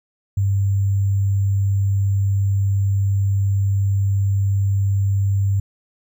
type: tone with sample-and-hold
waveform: sine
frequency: 98.6 Hz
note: G2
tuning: 11 cents sharp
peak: -15 dBFS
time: 0.37-5.6 s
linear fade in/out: 5 ms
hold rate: 7350 Hz
effects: none